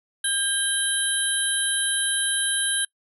sine tone cluster, 1605 / 3135 / 3890 / 10640 Hz, G6 / G7 / B7 / E9, +40 / -1 / -27 / +15 cents, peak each -28 / -28 / -30 / -24 dBFS, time 0.24-2.85 s, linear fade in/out 5 ms, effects noise-tail reverb RT60 0.1 s tail -25 dB re dry

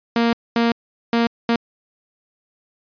sawtooth tone bursts at uneven times, 233.1 Hz, A#3, in tune, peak -11 dBFS, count 4, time 0.16-0.33 / 0.56-0.72 / 1.13-1.27 / 1.49-1.56 s, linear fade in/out 2 ms, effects resampled to 11025 Hz

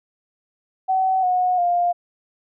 sine tone with pitch steps, 757 / 729.1 / 702.2 Hz, F#5 / F#5 / F5, +39 / -26 / +9 cents, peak -16 dBFS, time 0.88-1.93 s, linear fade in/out 20 ms, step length 350 ms, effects none

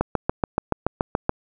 click train, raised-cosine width 1 ms, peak -5 dBFS, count 10, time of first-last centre 0.01-1.294 s, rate 7.01 Hz, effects none

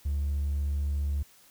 triangle tone, 71.6 Hz, D2, 43 cents flat, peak -23 dBFS, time 0.05-1.23 s, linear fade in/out 10 ms, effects tanh soft clip ceiling -22 dBFS + white hiss -58 dBFS RMS until 1.5 s

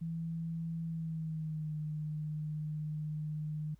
sine tone with pitch glide, 164.6 to 152.69 Hz, E3 to D#3, -2 to -32 cents, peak -35 dBFS, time 0.01-3.75 s, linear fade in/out 10 ms, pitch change -130 cents, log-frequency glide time 0.85-1.76 s, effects added 53 Hz sine -61 dBFS peak until 3.79 s + pink hiss -75 dBFS RMS until 3.79 s

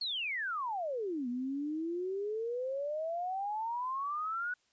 sine exponential two-way sweep, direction down then up, 4419 to 239 to 1489 Hz, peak -33 dBFS, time 0.01-4.54 s, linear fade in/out 5 ms, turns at 1.28 s, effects white hiss -73 dBFS RMS until 4.72 s + resampled to 16000 Hz

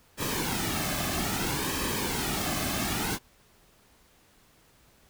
pink noise with flanger, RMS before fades -30 dBFS, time 0.17-3.19 s, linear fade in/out 50 ms, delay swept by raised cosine 1.4 to 2.14 ms, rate 0.61 Hz, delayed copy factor -0.6, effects pink hiss -61 dBFS RMS until 5.09 s

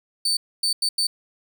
35% pulse tone bursts at uneven times, 4545 Hz, C#8, 42 cents sharp, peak -18 dBFS, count 4, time 0.25-0.37 / 0.63-0.73 / 0.82-0.89 / 0.98-1.07 s, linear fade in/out 5 ms, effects none

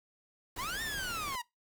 pink noise with tremolo, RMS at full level -43 dBFS, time 0.56-1.36 s, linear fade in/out 5 ms, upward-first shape sine, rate 17 Hz, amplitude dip 25%
sawtooth linear two-way sweep, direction up then down, 930 to 1844 to 930 Hz, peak -32 dBFS, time 0.58-1.42 s, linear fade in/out 10 ms, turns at 0.82 s
effects noise-tail reverb RT60 0.2 s tail -23 dB re dry

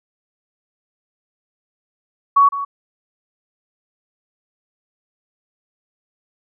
sine tone with echo, 1121 Hz, C#6, 19 cents sharp, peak -8 dBFS, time 2.36-2.49 s, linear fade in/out 10 ms, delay 160 ms, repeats 1, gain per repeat -13 dB, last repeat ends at 2.65 s, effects none

